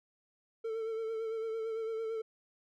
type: tone with vibrato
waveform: triangle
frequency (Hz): 447.1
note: A4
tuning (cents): +28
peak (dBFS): -32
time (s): 0.64-2.22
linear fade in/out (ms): 10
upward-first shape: sine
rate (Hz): 8.9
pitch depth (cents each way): 32
effects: none